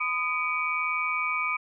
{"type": "tone cluster", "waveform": "sine", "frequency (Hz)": [1015, 1237, 2286, 2447], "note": ["B5", "D#6", "D7", "D#7"], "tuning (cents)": [47, -10, -47, -29], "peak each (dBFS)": [-35, -30, -28, -34], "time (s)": [0, 1.57], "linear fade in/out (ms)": 10, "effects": []}